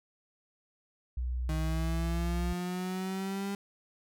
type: tone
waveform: sine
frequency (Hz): 61.74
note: B1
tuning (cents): 0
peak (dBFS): -30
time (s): 1.17-2.53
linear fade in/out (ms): 5
type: exponential sweep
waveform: 35% pulse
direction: up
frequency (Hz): 155.56 to 200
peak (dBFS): -31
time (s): 1.49-3.55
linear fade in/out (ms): 2
effects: none